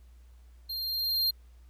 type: tone with level ramp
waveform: square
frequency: 4194 Hz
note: C8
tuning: 3 cents sharp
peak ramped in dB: -34 to -24 dBFS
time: 0.69-1.31 s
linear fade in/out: 10 ms
effects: added 60 Hz sine -51 dBFS peak until 1.69 s + pink hiss -69 dBFS RMS until 1.69 s